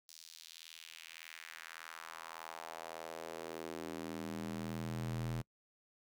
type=tone with high-pass filter sweep; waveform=square; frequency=40.87 Hz; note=E1; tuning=14 cents flat; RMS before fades=-45 dBFS; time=0.08-5.42 s; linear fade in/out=10 ms; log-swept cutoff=5200 to 100 Hz; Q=1.9; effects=noise-tail reverb RT60 0.1 s tail -26 dB re dry